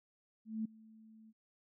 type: tone with ADSR envelope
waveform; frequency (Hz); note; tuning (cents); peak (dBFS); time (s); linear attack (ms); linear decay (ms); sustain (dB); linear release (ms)
sine; 220; A3; 0; -33; 0.45-1.33; 200; 7; -23; 38
effects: none